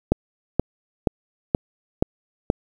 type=click train; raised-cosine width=2 ms; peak=-3 dBFS; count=6; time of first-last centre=0.12-2.501 s; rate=2.1 Hz; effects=7-bit